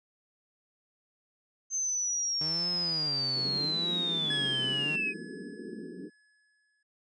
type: linear sweep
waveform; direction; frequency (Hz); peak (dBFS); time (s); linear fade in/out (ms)
sine; down; 6290 to 2489; -28; 1.7-5.14; 50
type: tone with vibrato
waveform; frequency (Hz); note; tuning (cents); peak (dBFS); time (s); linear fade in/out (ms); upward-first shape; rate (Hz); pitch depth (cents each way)
sawtooth; 151.8; D#3; -42; -34; 2.41-4.96; 2; sine; 0.8; 260
type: band-pass noise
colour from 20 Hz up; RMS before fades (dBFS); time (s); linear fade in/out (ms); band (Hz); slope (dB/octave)
pink; -42; 3.35-6.1; 20; 170 to 450; 96
type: tone with exponential decay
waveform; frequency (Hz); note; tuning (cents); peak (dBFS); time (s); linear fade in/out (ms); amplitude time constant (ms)
square; 1700; G#6; +40; -34; 4.3-6.83; 5; 550
effects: resampled to 22050 Hz